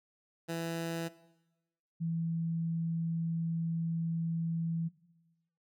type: tone pair in turn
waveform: 15% pulse / sine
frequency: 166.2 / 165.35 Hz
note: E3 / E3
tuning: +15 / +6 cents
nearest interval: unison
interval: 9 cents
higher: first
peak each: -28 / -31 dBFS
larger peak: first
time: 0.48-1.09 / 2-4.89 s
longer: second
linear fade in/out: 20 ms
effects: noise-tail reverb RT60 1.0 s tail -18 dB re dry